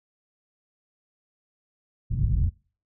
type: low-pass noise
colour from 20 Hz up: white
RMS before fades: -23 dBFS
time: 2.1-2.5 s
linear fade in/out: 20 ms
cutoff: 120 Hz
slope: 24 dB/octave
effects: noise-tail reverb RT60 0.4 s tail -24 dB re dry